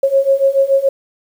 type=beating tone pair; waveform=sine; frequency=541 / 548 Hz; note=C#5 / C#5; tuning=-42 / -20 cents; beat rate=7 Hz; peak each=-14 / -12 dBFS; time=0.03-0.89 s; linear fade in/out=5 ms; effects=7-bit